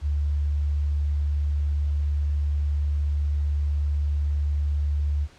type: tone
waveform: sine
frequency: 73 Hz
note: D2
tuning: 10 cents flat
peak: -21 dBFS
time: 0.01-5.28 s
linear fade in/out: 50 ms
effects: pink hiss -53 dBFS RMS until 5.38 s + low-pass 6000 Hz 12 dB/octave